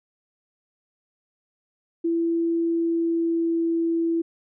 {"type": "tone with pitch glide", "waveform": "sine", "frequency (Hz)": [334.3, 332.4], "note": ["E4", "E4"], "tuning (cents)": [24, 15], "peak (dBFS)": -20, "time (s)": [2.04, 4.22], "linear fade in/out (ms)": 10, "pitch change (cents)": -9, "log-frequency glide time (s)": [2.62, 3.63], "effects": []}